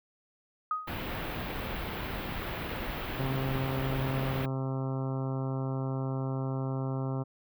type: tone with exponential decay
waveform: sine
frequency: 1251 Hz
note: D#6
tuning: 9 cents sharp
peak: -25 dBFS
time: 0.71-1.03 s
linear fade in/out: 2 ms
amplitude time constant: 68 ms
type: band-stop noise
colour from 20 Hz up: pink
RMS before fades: -36 dBFS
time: 0.87-4.46 s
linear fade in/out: 10 ms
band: 3400 to 16000 Hz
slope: 24 dB/octave
type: harmonic tone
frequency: 132.9 Hz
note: C3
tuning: 27 cents sharp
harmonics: 1 / 2 / 3 / 4 / 5 / 6 / 7 / 8 / 9 / 10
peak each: -31 / -37 / -41 / -43 / -45 / -47 / -48 / -49 / -50 / -51 dBFS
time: 3.18-7.24 s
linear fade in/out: 20 ms
effects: none